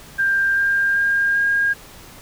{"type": "tone with pitch steps", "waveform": "sine", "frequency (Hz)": [1589, 1600.1, 1611.2, 1622.4], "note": ["G6", "G6", "G6", "G#6"], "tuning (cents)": [23, 35, 47, -41], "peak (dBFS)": -15, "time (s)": [0.18, 1.74], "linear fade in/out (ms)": 20, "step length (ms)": 390, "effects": ["pink hiss -42 dBFS RMS until 2.21 s"]}